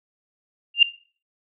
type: tone with exponential growth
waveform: sine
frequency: 2794 Hz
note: F7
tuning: in tune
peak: -5 dBFS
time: 0.74-0.83 s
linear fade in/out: 5 ms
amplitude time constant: 18 ms
effects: noise-tail reverb RT60 0.4 s tail -17 dB re dry